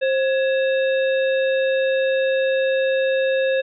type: harmonic tone with a mistuned harmonic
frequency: 530 Hz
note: C5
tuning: 22 cents sharp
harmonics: 1 / 3 / 5 / 7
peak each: -17 / -27 / -31 / -34 dBFS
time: 0.01-3.62 s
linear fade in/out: 20 ms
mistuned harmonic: 3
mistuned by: +90 cents
effects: none